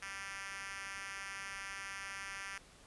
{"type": "tone with high-pass filter", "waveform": "5% pulse", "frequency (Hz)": 196, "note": "G3", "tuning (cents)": 0, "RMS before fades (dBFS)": -45, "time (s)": [0.02, 2.58], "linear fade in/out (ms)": 2, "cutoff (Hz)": 1600, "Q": 1.3, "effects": ["pink hiss -60 dBFS RMS until 2.86 s", "resampled to 24000 Hz"]}